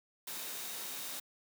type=tone in noise; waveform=sine; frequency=3729 Hz; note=A#7; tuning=in tune; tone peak=-53 dBFS; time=0.27-1.2 s; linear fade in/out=5 ms; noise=white; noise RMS=-42 dBFS; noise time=0.27-1.2 s; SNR=-14 dB; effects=high-pass 200 Hz 12 dB/octave